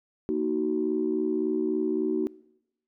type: chord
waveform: sine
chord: D# minor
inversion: second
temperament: equal with one note detuned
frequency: 233.1 / 311.1 / 374.7 Hz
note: A#3 / D#4 / F#4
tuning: 0 / 0 / +22 cents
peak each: -31 / -28 / -27 dBFS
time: 0.29-2.27 s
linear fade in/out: 0 ms
effects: noise-tail reverb RT60 0.9 s tail -23 dB re dry + tanh soft clip ceiling -15 dBFS